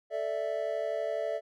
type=chord; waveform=triangle; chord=A suspended fourth; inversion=none; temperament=equal; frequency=440 / 587.3 / 659.3 Hz; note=A4 / D5 / E5; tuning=0 / 0 / 0 cents; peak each=-35 / -32 / -31 dBFS; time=0.1-1.41 s; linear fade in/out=50 ms; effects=none